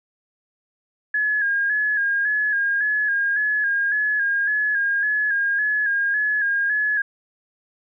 sine tone with vibrato, 1661.2 Hz, G#6, in tune, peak -18 dBFS, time 1.14-7.02 s, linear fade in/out 5 ms, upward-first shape square, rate 1.8 Hz, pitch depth 42 cents each way, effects none

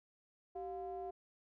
triangle ring-modulated tone, 161.1 Hz, E3, 39 cents flat, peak -36 dBFS, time 0.55-1.11 s, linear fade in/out 10 ms, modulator 545 Hz, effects none

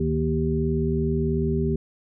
harmonic tone with a mistuned harmonic, 78.1 Hz, D#2, 7 cents sharp, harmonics 1 / 2 / 3 / 5, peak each -27 / -25 / -27 / -26 dBFS, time 0-1.76 s, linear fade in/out 5 ms, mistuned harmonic 1, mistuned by -100 cents, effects none

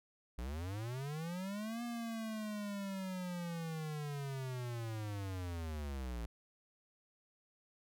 square linear two-way sweep, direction up then down, 55.5 to 239.4 to 55.5 Hz, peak -40 dBFS, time 0.38-6.26 s, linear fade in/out 5 ms, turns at 1.83 s, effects none

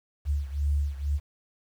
sine beating tone pair, 71.4 / 73.5 Hz, D2 / D2, -48 / +2 cents, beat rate 2.1 Hz, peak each -26 / -29 dBFS, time 0.25-1.2 s, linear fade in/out 50 ms, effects 9-bit

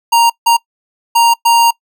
square tone bursts at uneven times, 932.3 Hz, A#5, in tune, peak -7 dBFS, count 4, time 0.12-0.3 / 0.46-0.57 / 1.15-1.34 / 1.45-1.71 s, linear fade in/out 10 ms, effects noise-tail reverb RT60 0.1 s tail -23 dB re dry

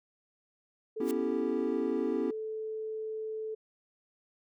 sine tone, 437 Hz, A4, 12 cents flat, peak -34 dBFS, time 0.96-3.55 s, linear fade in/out 10 ms
triangle chord, C# half-diminished seventh, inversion third, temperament equal, 246.9 / 277.2 / 329.6 / 392 Hz, B3 / C#4 / E4 / G4, 0 / 0 / 0 / 0 cents, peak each -33 dBFS, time 1-2.31 s, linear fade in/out 5 ms
white noise with exponential growth, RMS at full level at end -39 dBFS, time 1-1.11 s, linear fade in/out 2 ms, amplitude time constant 22 ms
effects none

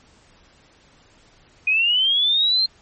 sine linear sweep, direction up, 2468 to 4205 Hz, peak -15 dBFS, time 1.67-2.66 s, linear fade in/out 5 ms, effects pink hiss -54 dBFS RMS until 2.81 s + MP3 32 kbps

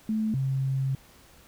sine tone pair in turn, 217.9 / 134.1 Hz, A3 / C3, -17 / +43 cents, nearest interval minor sixth, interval 840 cents, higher first, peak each -24 dBFS, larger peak neither, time 0.09-0.34 / 0.34-0.95 s, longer second, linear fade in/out 2 ms, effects pink hiss -55 dBFS RMS until 1.47 s

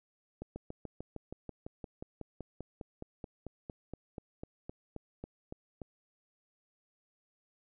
slowing click train, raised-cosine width 2 ms, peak -28 dBFS, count 27, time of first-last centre 0.42-5.817 s, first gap 140 ms, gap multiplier 1.03, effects none

